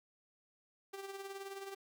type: tone with tremolo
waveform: sawtooth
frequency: 392 Hz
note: G4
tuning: in tune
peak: -38 dBFS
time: 0.93-1.75 s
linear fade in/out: 10 ms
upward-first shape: sine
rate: 19 Hz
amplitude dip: 55%
effects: 11-bit